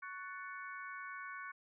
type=harmonic tone with a mistuned harmonic; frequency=371.3 Hz; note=F#4; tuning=6 cents sharp; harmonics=3 / 4 / 5 / 6; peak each=-48 / -47 / -53 / -53 dBFS; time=0.02-1.52 s; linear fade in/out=10 ms; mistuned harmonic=5; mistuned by=-92 cents; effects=none